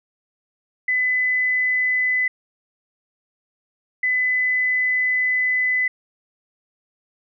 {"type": "tone bursts at uneven times", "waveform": "sine", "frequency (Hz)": 2008, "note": "B6", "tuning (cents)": 28, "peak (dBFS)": -17, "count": 2, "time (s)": [[0.88, 2.28], [4.03, 5.88]], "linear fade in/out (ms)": 5, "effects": []}